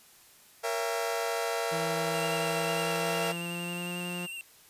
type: chord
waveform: sawtooth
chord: A# diminished seventh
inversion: none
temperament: just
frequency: 466.2 / 559.4 / 671.3 / 805.5 Hz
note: A#4 / C#5 / E5 / G5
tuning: 0 / +16 / +31 / +47 cents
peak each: -29 / -34 / -29 / -35 dBFS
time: 0.63-3.33 s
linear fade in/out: 20 ms
type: tone with pitch glide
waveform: sawtooth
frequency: 164.81 to 176.64 Hz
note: E3 to F3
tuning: 0 to +20 cents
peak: -31 dBFS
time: 1.71-4.27 s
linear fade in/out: 20 ms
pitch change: +120 cents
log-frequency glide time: 2.52-3.98 s
type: tone with vibrato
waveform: square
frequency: 2755 Hz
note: F7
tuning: 24 cents flat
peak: -38 dBFS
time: 2.14-4.41 s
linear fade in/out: 0 ms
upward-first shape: square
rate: 11 Hz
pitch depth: 26 cents each way
effects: white hiss -57 dBFS RMS until 4.69 s + resampled to 32000 Hz